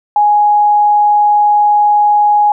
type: tone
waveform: sine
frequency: 832 Hz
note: G#5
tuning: 3 cents sharp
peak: -6 dBFS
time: 0.16-2.52 s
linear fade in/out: 2 ms
effects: none